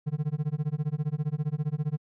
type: tone with tremolo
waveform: triangle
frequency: 150 Hz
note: D3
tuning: 37 cents sharp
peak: -21 dBFS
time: 0.06-1.98 s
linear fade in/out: 20 ms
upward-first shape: sine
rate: 15 Hz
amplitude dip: 100%
effects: none